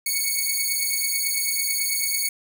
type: beating tone pair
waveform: 5% pulse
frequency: 2217 / 2226.1 Hz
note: C#7 / C#7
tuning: 0 / +7 cents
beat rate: 9.1 Hz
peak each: -15 dBFS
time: 0.06-2.29 s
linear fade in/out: 5 ms
effects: none